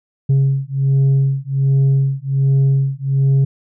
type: beating tone pair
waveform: sine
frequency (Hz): 135.7 / 137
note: C#3 / C#3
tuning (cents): -36 / -20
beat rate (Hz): 1.3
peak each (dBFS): -13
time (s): 0.29-3.45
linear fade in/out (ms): 10
effects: tanh soft clip ceiling -9 dBFS